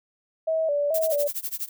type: tone with vibrato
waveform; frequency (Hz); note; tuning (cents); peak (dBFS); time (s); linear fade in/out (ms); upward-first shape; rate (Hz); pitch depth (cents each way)
sine; 610; D#5; -34; -21; 0.47-1.28; 10; square; 2.3; 90
type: noise with tremolo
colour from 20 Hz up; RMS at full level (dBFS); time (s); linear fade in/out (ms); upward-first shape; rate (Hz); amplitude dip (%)
violet; -28; 0.94-1.69; 5; sine; 12; 95
effects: none